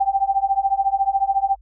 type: tone with tremolo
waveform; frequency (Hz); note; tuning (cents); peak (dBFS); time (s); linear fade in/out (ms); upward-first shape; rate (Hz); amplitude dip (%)
sine; 784; G5; 0; -12; 0-1.56; 10; triangle; 14; 100
effects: added 50 Hz sine -46 dBFS peak until 1.61 s